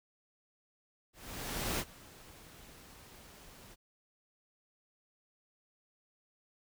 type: noise with ADSR envelope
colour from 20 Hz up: pink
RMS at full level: -34 dBFS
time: 1.13-3.76 s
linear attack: 660 ms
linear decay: 53 ms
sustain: -21 dB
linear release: 30 ms
effects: none